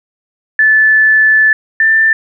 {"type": "tone pair in turn", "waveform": "sine", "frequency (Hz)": [1744, 1778.6], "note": ["A6", "A6"], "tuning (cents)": [-16, 18], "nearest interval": "unison", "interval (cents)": 34, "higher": "second", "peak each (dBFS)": [-5, -6], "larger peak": "first", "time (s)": [[0.59, 1.53], [1.8, 2.13]], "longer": "first", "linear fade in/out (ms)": 2, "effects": []}